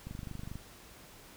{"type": "click train", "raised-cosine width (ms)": 5, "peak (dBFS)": -29, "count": 13, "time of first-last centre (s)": [0.07, 0.556], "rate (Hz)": 24.7, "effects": ["pink hiss -54 dBFS RMS until 1.36 s"]}